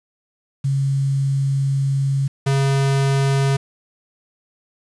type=tone pair in turn; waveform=sine / square; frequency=137.1 / 137.1 Hz; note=C#3 / C#3; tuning=-19 / -19 cents; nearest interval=unison; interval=0 cents; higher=neither; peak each=-16 dBFS; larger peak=neither; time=0.64-2.28 / 2.46-3.57 s; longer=first; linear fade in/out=10 ms; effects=resampled to 22050 Hz + 7-bit